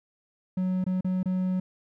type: tone with dropouts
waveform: triangle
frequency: 184.9 Hz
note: F#3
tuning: 1 cent flat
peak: -22 dBFS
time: 0.57-1.6 s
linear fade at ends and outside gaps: 5 ms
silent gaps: 0.842-0.864 / 1.009-1.045 / 1.231-1.257 s
effects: none